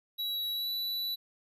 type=tone with pitch glide; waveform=square; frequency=3899 to 3953 Hz; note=B7 to B7; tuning=-23 to +1 cents; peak=-32 dBFS; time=0.18-1.16 s; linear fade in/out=20 ms; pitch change=+24 cents; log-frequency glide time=0.51-0.7 s; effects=none